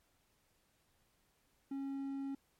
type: tone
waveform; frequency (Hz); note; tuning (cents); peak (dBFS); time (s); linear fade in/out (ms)
triangle; 274; C#4; -20; -36; 1.71-2.35; 5
effects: pink hiss -75 dBFS RMS until 2.59 s + MP3 64 kbps